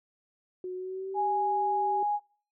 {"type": "tone with pitch glide", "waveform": "sine", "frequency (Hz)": [366.7, 388.5], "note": ["F#4", "G4"], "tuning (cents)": [-15, -16], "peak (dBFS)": -33, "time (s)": [0.64, 2.03], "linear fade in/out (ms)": 2, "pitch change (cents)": 99, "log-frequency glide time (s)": [0.75, 1.16]}
{"type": "tone", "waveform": "sine", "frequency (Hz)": 829, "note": "G#5", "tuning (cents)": -3, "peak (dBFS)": -25, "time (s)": [1.14, 2.2], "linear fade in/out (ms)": 50}
{"effects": ["noise-tail reverb RT60 0.4 s tail -22 dB re dry"]}